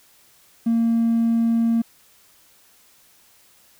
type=tone; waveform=triangle; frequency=230 Hz; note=A#3; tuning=23 cents flat; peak=-13 dBFS; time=0.66-1.82 s; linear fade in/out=10 ms; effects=tanh soft clip ceiling -12 dBFS + white hiss -55 dBFS RMS until 3.79 s